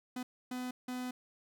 45% pulse tone bursts at uneven times, 251.1 Hz, B3, 29 cents sharp, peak -37 dBFS, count 3, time 0.16-0.23 / 0.51-0.71 / 0.88-1.11 s, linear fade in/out 5 ms, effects none

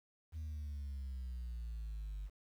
sine exponential sweep, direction down, 80 to 48.62 Hz, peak -38 dBFS, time 0.32-2.3 s, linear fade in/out 50 ms, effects tanh soft clip ceiling -39 dBFS + 11-bit

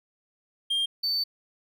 triangle tone pair in turn, 3203 / 4540 Hz, G7 / C#8, +37 / +41 cents, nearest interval tritone, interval 604 cents, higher second, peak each -22 / -23 dBFS, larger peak first, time 0.7-0.86 / 1.03-1.24 s, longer second, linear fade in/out 10 ms, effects none

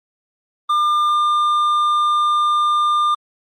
sine tone with hard clipping, 1200 Hz, D6, 37 cents sharp, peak -15 dBFS, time 0.69-3.15 s, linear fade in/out 10 ms, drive 5 dB, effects Opus 32 kbps

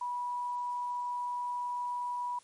sine tone, 977 Hz, B5, 19 cents flat, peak -32 dBFS, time 0.01-2.39 s, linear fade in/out 5 ms, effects white hiss -62 dBFS RMS until 2.43 s + MP3 48 kbps

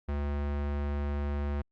square tone, 72 Hz, D2, 34 cents flat, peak -30 dBFS, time 0.08-1.62 s, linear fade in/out 10 ms, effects low-pass 2000 Hz 12 dB/octave + Opus 48 kbps

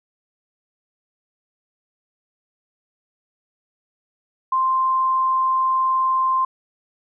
sine tone, 1046.5 Hz, C6, in tune, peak -16 dBFS, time 4.52-6.45 s, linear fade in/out 5 ms, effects none

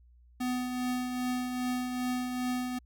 square tone with tremolo, 250.2 Hz, B3, 23 cents sharp, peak -29 dBFS, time 0.4-2.79 s, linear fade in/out 10 ms, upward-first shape triangle, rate 2.5 Hz, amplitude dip 45%, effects added 60 Hz sine -56 dBFS peak until 2.85 s

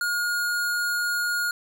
square tone, 1432 Hz, F6, 43 cents sharp, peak -24 dBFS, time 0.01-1.51 s, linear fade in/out 2 ms, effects none

